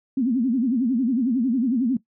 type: tone with vibrato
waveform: sine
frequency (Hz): 247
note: B3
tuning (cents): 0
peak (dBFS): -18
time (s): 0.17-1.97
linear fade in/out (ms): 5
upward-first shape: sine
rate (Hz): 11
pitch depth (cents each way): 190
effects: noise-tail reverb RT60 0.1 s tail -18 dB re dry